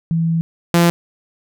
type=tone pair in turn; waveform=sine / sawtooth; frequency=164.81 / 171.17 Hz; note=E3 / F3; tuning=0 / -34 cents; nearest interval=minor second; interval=66 cents; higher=second; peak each=-14 / -6 dBFS; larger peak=second; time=0.11-0.41 / 0.74-0.9 s; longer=first; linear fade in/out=0 ms; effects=none